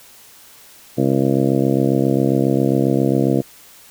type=harmonic tone; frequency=67.4 Hz; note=C#2; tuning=48 cents flat; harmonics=2 / 3 / 4 / 5 / 6 / 7 / 8 / 9 / 10; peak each=-20 / -21 / -19 / -20 / -30 / -23 / -27 / -29 / -30 dBFS; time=0.97-3.42 s; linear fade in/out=20 ms; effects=white hiss -45 dBFS RMS until 3.9 s